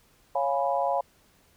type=chord; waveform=sine; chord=C# dominant seventh; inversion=none; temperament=equal; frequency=554.4 / 698.5 / 830.6 / 987.8 Hz; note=C#5 / E#5 / G#5 / B5; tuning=0 / 0 / 0 / 0 cents; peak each=-28 / -28 / -29 / -31 dBFS; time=0.35-1.01 s; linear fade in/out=5 ms; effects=pink hiss -62 dBFS RMS until 1.56 s